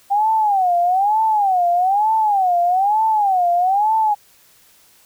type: tone with vibrato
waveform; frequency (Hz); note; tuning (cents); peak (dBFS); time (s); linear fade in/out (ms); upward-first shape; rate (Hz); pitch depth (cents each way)
sine; 784; G5; 0; -13; 0.1-4.15; 20; sine; 1.1; 210
effects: white hiss -52 dBFS RMS until 5.05 s